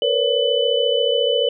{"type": "tone cluster", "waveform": "sine", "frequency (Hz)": [461.4, 495.7, 562, 3000], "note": ["A#4", "B4", "C#5", "F#7"], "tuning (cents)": [-18, 6, 24, 23], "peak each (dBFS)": -21, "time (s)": [0.02, 1.49], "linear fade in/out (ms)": 2, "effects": []}